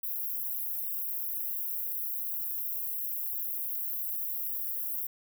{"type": "high-pass noise", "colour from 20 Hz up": "white", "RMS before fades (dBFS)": -34, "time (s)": [0.03, 5.07], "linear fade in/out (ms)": 5, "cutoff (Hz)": 12000, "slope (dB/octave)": 48, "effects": []}